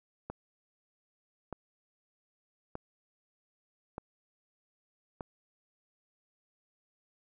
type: click train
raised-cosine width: 1 ms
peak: -24 dBFS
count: 5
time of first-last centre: 0.3-5.208 s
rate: 0.815 Hz
effects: none